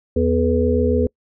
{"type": "harmonic tone with a mistuned harmonic", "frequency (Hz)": 82, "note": "E2", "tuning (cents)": -9, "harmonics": [1, 3, 5, 6], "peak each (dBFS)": [-20, -20, -20, -20], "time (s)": [0.16, 1.07], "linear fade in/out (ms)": 5, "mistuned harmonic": 5, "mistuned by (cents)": 62, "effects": ["noise-tail reverb RT60 0.1 s tail -26 dB re dry"]}